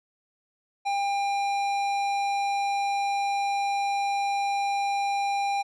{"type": "tone with tanh clipping", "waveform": "sine", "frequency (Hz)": 800, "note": "G5", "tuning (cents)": 35, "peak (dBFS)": -26, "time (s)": [0.85, 5.63], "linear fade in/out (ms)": 20, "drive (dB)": 15, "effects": []}